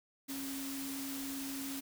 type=tone in noise; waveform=sine; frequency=272.9 Hz; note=C#4; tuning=27 cents flat; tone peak=-40 dBFS; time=0.28-1.81 s; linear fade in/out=20 ms; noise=white; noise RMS=-44 dBFS; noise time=0.28-1.81 s; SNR=+1 dB; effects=none